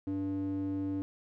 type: tone with band-pass filter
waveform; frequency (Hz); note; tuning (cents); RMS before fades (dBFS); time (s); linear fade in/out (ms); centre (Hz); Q
square; 96.9; G2; -20; -34; 0.07-1.02; 0; 270; 3.6
effects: none